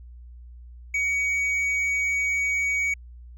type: tone with hard clipping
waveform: triangle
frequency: 2252 Hz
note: C#7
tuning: 27 cents sharp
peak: -23 dBFS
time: 0.94-2.94 s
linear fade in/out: 5 ms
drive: 7 dB
effects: added 60 Hz sine -41 dBFS peak until 3.37 s